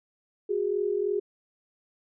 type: tone pair together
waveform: sine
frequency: 368.2 / 411.3 Hz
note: F#4 / G#4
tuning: -8 / -17 cents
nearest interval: major second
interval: 191 cents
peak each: -29 / -26 dBFS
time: 0.49-1.2 s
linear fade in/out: 10 ms
effects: none